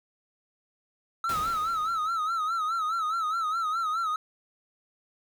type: tone with vibrato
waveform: triangle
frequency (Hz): 1300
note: E6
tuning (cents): -24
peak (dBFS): -24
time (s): 1.24-4.16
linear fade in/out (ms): 2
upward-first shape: sine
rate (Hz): 4.8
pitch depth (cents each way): 95
type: noise with exponential decay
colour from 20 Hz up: pink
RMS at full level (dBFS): -35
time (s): 1.29-2.49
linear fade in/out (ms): 2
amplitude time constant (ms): 260
effects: none